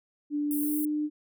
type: tone with pitch glide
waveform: sine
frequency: 293.7 to 300.4 Hz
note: D4 to D4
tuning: 0 to +39 cents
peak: -26 dBFS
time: 0.3-1.1 s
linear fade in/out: 50 ms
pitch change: +39 cents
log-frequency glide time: 0.62-0.69 s
type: high-pass noise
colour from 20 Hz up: white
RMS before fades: -35 dBFS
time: 0.51-0.85 s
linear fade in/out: 0 ms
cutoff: 9400 Hz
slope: 48 dB/octave
effects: none